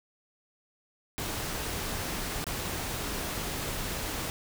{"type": "noise with dropouts", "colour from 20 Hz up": "pink", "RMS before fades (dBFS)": -34, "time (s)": [1.18, 4.3], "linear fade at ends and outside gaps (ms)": 0, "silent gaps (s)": [2.442, 2.467], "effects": []}